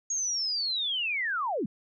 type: linear sweep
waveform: sine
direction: down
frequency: 6645 to 164.81 Hz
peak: -27 dBFS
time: 0.1-1.66 s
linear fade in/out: 5 ms
effects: none